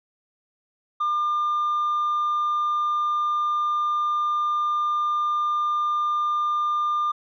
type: tone with tanh clipping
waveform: triangle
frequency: 1200 Hz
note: D6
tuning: 37 cents sharp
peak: -21 dBFS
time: 1-7.12 s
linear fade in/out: 10 ms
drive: 6 dB
effects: none